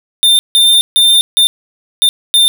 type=tone bursts at uneven times; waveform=square; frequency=3603 Hz; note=A7; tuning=40 cents sharp; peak=-6 dBFS; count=6; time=0.23-0.39 / 0.55-0.81 / 0.96-1.21 / 1.37-1.47 / 2.02-2.09 / 2.34-2.48 s; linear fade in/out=0 ms; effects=none